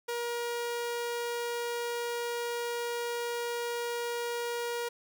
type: tone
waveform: sawtooth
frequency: 475.2 Hz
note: A#4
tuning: 33 cents sharp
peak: -28 dBFS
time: 0.08-4.89 s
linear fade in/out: 10 ms
effects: none